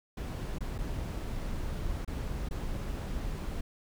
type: noise with dropouts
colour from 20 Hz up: brown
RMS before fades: -35 dBFS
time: 0.17-3.61 s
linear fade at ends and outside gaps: 5 ms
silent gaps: 0.585-0.606 / 0.781-0.786 / 2.049-2.076 / 2.488-2.509 s
effects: none